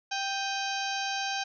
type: harmonic tone with a mistuned harmonic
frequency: 784 Hz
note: G5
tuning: in tune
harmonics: 1 / 2 / 3 / 4 / 5 / 6 / 7 / 8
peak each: -33 / -36 / -38 / -39 / -40 / -41 / -41 / -42 dBFS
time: 0.11-1.44 s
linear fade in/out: 10 ms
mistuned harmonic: 3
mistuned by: +100 cents
effects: none